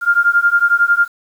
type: beating tone pair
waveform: sine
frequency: 1396.9 / 1407.9 Hz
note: F6 / F6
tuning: 0 / +14 cents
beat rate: 11 Hz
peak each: -13 dBFS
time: 0.01-1.08 s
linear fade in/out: 50 ms
effects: 7-bit